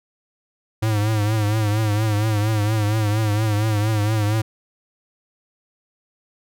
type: tone with vibrato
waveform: square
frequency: 106.8 Hz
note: G#2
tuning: 49 cents sharp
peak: -18 dBFS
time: 0.82-4.42 s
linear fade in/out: 10 ms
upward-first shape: triangle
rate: 4.3 Hz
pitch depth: 83 cents each way
effects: none